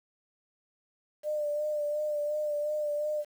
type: tone with vibrato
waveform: sine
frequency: 597 Hz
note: D5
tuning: 28 cents sharp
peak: -28 dBFS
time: 1.23-3.25 s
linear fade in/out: 50 ms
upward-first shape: sine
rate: 2.8 Hz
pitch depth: 29 cents each way
effects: 9-bit